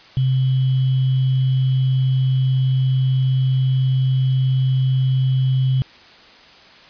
sine tone with sample-and-hold, 130.81 Hz, C3, in tune, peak -14 dBFS, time 0.17-5.82 s, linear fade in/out 0 ms, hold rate 3150 Hz, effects white hiss -45 dBFS RMS until 6.89 s + resampled to 11025 Hz

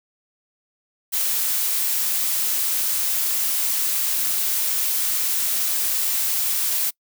blue noise, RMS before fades -22 dBFS, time 1.12-6.91 s, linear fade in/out 20 ms, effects noise-tail reverb RT60 0.1 s tail -26 dB re dry

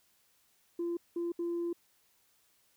sine tone bursts at uneven times, 342.8 Hz, F4, 32 cents flat, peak -30 dBFS, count 3, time 0.79-0.97 / 1.16-1.32 / 1.39-1.73 s, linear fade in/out 5 ms, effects tanh soft clip ceiling -29 dBFS + white hiss -70 dBFS RMS until 2.76 s

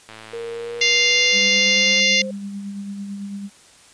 click train, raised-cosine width 0.3 ms, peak -22 dBFS, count 211, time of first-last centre 0.09-1.999 s, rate 110 Hz
sine tone with pitch glide, 464.6 to 524.5 Hz, A#4 to C5, -6 to +4 cents, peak -27 dBFS, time 0.33-2.31 s, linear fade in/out 5 ms, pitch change +210 cents, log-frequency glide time 0.53-1.96 s
harmonic tone, 698.5 Hz, F5, in tune, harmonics 3 / 4 / 5 / 6 / 7 / 8 / 9, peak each -18 / -20 / -22 / -24 / -25 / -26 / -27 dBFS, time 0.81-2.22 s, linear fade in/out 5 ms
sine tone with tremolo, 199.9 Hz, G3, 34 cents sharp, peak -26 dBFS, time 1.32-3.5 s, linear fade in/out 50 ms, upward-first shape sine, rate 9 Hz, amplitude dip 35%
effects white hiss -49 dBFS RMS until 3.93 s + resampled to 22050 Hz

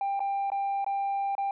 sine tone with dropouts, 793 Hz, G5, 20 cents sharp, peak -24 dBFS, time 0.01-1.51 s, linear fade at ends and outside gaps 2 ms, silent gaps 0.194-0.203 / 0.502-0.518 / 0.845-0.864 / 1.352-1.38 s, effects tanh soft clip ceiling -25 dBFS

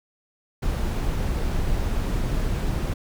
brown noise, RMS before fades -24 dBFS, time 0.62-2.94 s, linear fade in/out 10 ms, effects none

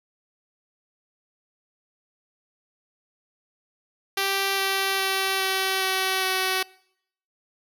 5% pulse tone with pitch steps, 391 / 388.1 / 385.2 / 382.3 / 379.4 / 376.6 Hz, G4 / G4 / G4 / G4 / F#4 / F#4, -4 / -17 / -30 / -43 / +43 / +31 cents, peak -11 dBFS, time 4.17-6.63 s, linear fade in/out 5 ms, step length 410 ms, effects noise-tail reverb RT60 0.7 s tail -23 dB re dry

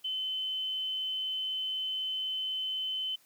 sine tone, 3052 Hz, G7, 47 cents flat, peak -31 dBFS, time 0.04-3.16 s, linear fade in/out 10 ms, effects white hiss -64 dBFS RMS until 3.25 s + high-pass 100 Hz 12 dB/octave

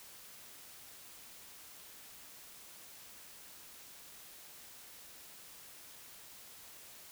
silence, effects white hiss -54 dBFS RMS until 7.11 s

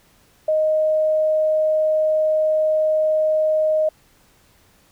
sine tone, 622.3 Hz, D#5, in tune, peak -15 dBFS, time 0.48-3.89 s, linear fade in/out 5 ms, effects pink hiss -56 dBFS RMS until 4.91 s

